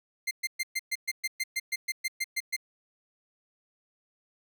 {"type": "tone bursts", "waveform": "sawtooth", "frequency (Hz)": 2094, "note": "C7", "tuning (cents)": 1, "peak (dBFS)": -24, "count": 15, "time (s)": [0.27, 2.565], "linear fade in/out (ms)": 10, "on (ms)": 41, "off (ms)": 120, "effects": []}